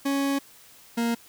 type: tone pair in turn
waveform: 40% pulse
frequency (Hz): 277.2 / 233.3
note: C#4 / A#3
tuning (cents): 0 / +2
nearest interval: minor third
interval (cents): 298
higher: first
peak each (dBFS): -22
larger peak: neither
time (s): 0.05-0.39 / 0.97-1.15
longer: first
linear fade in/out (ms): 10
effects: white hiss -52 dBFS RMS until 1.28 s